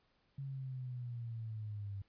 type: linear sweep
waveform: sine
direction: down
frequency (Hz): 138.59 to 97.6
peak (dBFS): -40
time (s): 0.38-2.02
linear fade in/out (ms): 5
effects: pink hiss -75 dBFS RMS until 2.08 s + resampled to 11025 Hz